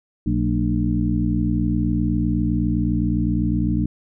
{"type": "harmonic tone with a mistuned harmonic", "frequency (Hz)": 59.8, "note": "A#1", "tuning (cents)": 45, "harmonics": [1, 2, 3, 4, 5], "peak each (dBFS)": [-24, -24, -24, -24, -24], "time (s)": [0.26, 3.86], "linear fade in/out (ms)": 5, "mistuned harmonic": 4, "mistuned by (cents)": -89, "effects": []}